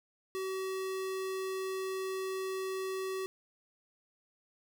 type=tone; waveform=square; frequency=379.9 Hz; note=F#4; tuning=46 cents sharp; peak=-35 dBFS; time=0.35-3.26 s; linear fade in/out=0 ms; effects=none